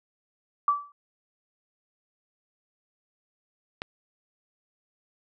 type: tone with exponential decay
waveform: sine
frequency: 1157 Hz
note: D6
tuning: 26 cents flat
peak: -16 dBFS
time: 0.68-0.92 s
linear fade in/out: 2 ms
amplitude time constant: 52 ms
type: click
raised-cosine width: 0.3 ms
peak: -16 dBFS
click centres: 3.819 s
effects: none